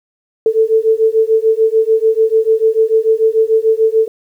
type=beating tone pair; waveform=sine; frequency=440.2 / 447 Hz; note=A4 / A4; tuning=+1 / +27 cents; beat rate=6.8 Hz; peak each=-12 dBFS; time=0.46-4.08 s; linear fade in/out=2 ms; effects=8-bit